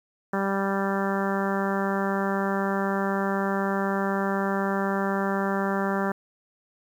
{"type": "harmonic tone", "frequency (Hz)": 196, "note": "G3", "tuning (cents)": 0, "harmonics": [1, 2, 3, 4, 5, 6, 7, 8, 9], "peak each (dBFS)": [-27, -30, -32, -33, -34, -35, -35, -36, -37], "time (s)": [0.33, 6.12], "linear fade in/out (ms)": 5, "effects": ["9-bit"]}